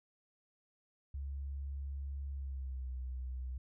sine tone with pitch glide, 69.3 to 63.55 Hz, C#2 to C2, 0 to -50 cents, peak -38 dBFS, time 1.14-3.58 s, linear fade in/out 5 ms, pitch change -150 cents, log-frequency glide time 2.31-2.89 s, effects none

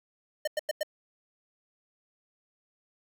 square tone bursts, 608 Hz, D#5, 40 cents flat, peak -27 dBFS, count 4, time 0.45-0.832 s, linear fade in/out 5 ms, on 25 ms, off 94 ms, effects none

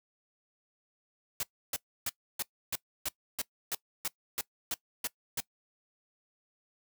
white noise bursts, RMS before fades -33 dBFS, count 13, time 1.4-5.403 s, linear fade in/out 2 ms, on 31 ms, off 300 ms, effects noise-tail reverb RT60 0.1 s tail -21 dB re dry

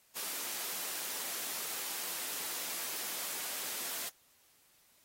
white high-pass noise, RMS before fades -39 dBFS, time 0.15-4.1 s, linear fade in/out 20 ms, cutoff 260 Hz, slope 12 dB/octave, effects white hiss -67 dBFS RMS until 5.04 s + AAC 48 kbps

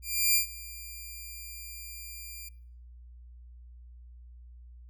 5% pulse tone with ADSR envelope, 2385 Hz, D7, 26 cents sharp, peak -11 dBFS, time 0.02-2.49 s, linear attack 330 ms, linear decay 110 ms, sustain -21 dB, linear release 8 ms, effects noise-tail reverb RT60 0.6 s tail -24 dB re dry + added 60 Hz sine -47 dBFS peak until 4.89 s

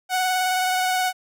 sawtooth tone with vibrato, 740 Hz, F#5, in tune, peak -16 dBFS, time 0.09-1.13 s, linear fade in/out 50 ms, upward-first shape sine, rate 19 Hz, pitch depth 18 cents each way, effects none

